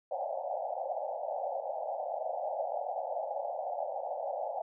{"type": "band-pass noise", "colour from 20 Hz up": "pink", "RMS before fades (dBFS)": -36, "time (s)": [0.11, 4.62], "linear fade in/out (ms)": 5, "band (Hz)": [540, 830], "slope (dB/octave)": 96, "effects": []}